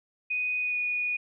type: tone with pitch glide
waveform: sine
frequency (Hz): 2489 to 2462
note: D#7 to D#7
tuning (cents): 0 to -19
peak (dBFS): -26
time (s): 0.3-1.17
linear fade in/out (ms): 10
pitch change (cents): -19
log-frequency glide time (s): 0.6-0.78
effects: none